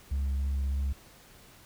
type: tone with vibrato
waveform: sine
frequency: 68.5 Hz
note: C#2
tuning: 20 cents flat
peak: -24 dBFS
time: 0.11-0.93 s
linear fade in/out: 10 ms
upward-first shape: sine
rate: 3.3 Hz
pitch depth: 10 cents each way
effects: tanh soft clip ceiling -26 dBFS + pink hiss -55 dBFS RMS until 1.65 s